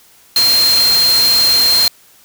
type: tone in noise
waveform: sine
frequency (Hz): 4186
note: C8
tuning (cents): 0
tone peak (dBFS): -9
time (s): 0.36-1.88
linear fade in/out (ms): 2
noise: white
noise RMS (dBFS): -18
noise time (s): 0.36-1.88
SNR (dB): +6
effects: white hiss -47 dBFS RMS until 2.24 s